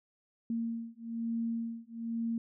sine beating tone pair, 229.5 / 230.6 Hz, A#3 / A#3, -27 / -19 cents, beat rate 1.1 Hz, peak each -36 / -36 dBFS, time 0.5-2.38 s, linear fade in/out 2 ms, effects none

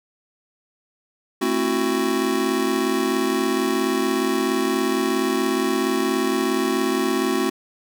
square chord, F# half-diminished seventh, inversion first, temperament just, 222 / 266.4 / 333 / 370 Hz, A3 / C4 / E4 / F#4, +16 / +31 / +18 / 0 cents, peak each -28 / -25 / -27 / -24 dBFS, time 1.41-7.5 s, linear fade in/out 10 ms, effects none

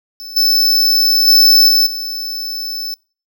square tone with level steps, 5270 Hz, E8, 1 cent flat, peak -28 / -10 / -6 / -9 / -21 dBFS, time 0.2-2.94 s, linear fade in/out 0 ms, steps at 0.36 / 1.27 / 1.68 / 1.86 s, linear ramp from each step 10 ms, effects noise-tail reverb RT60 0.4 s tail -26 dB re dry

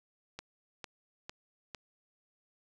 click train, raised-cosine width 0.2 ms, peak -24 dBFS, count 4, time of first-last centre 0.39-1.747 s, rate 2.21 Hz, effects none

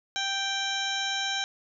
harmonic tone with a mistuned harmonic, 784 Hz, G5, in tune, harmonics 1 / 2 / 3 / 4 / 5 / 7 / 8 / 9, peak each -35 / -33 / -38 / -34 / -32 / -40 / -41 / -46 dBFS, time 0.16-1.44 s, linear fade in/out 0 ms, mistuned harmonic 9, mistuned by -59 cents, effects none

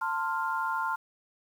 sine chord, F major, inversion first, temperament equal with one note detuned, 893.8 / 1046.5 / 1396.9 Hz, A5 / C6 / F6, +27 / 0 / 0 cents, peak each -32 dBFS, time 0.01-0.96 s, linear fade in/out 10 ms, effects 9-bit

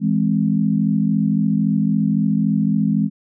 sine chord, E augmented, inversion none, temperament equal with one note detuned, 163.96 / 207.7 / 261.6 Hz, E3 / G#3 / B#3, -9 / 0 / 0 cents, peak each -20 / -17 / -22 dBFS, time 0-3.1 s, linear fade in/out 50 ms, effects none

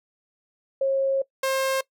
sine / sawtooth tone pair in turn, 541 / 532.6 Hz, C#5 / C5, -42 / +31 cents, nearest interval unison, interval 27 cents, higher first, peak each -19 / -18 dBFS, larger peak second, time 0.81-1.22 / 1.43-1.81 s, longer first, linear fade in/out 5 ms, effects noise-tail reverb RT60 0.1 s tail -21 dB re dry

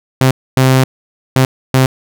sawtooth tone bursts at uneven times, 130.81 Hz, C3, in tune, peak -3 dBFS, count 4, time 0.21-0.31 / 0.57-0.84 / 1.36-1.45 / 1.74-1.86 s, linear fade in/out 2 ms, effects none

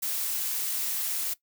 blue noise, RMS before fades -30 dBFS, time 0.02-1.34 s, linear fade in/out 10 ms, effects noise-tail reverb RT60 0.1 s tail -18 dB re dry

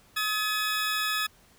20% pulse tone pair together, 1266 / 1708.2 Hz, D#6 / G#6, +30 / +48 cents, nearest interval perfect fourth, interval 518 cents, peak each -24 dBFS, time 0.16-1.27 s, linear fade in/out 10 ms, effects pink hiss -59 dBFS RMS until 1.58 s

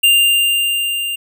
square tone with level ramp, 2794 Hz, F7, in tune, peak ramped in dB -8 to -20 dBFS, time 0.03-1.16 s, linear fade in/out 10 ms, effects none

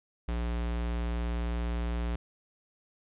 square tone, 58.7 Hz, A#1, 13 cents sharp, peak -30 dBFS, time 0.28-2.16 s, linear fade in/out 5 ms, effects resampled to 8000 Hz + 12-bit

